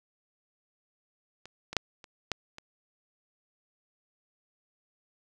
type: clicks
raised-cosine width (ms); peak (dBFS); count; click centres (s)
0.2; -28 / -21 / -7 / -30 / -12 / -26; 6; 1.456 / 1.73 / 1.767 / 2.042 / 2.317 / 2.584
effects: none